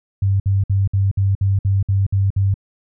sine tone bursts, 98 Hz, G2, in tune, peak -13 dBFS, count 10, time 0.22-2.542 s, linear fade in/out 5 ms, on 180 ms, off 58 ms, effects none

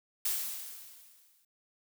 blue noise with exponential decay, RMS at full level -30 dBFS, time 0.25-1.45 s, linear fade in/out 5 ms, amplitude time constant 260 ms, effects none

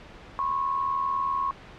sine tone pair together, 1010.9 / 1091 Hz, B5 / C#6, +40 / -28 cents, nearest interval minor second, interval 132 cents, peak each -31 / -25 dBFS, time 0.39-1.51 s, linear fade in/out 0 ms, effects pink hiss -46 dBFS RMS until 1.78 s + low-pass 3000 Hz 12 dB/octave

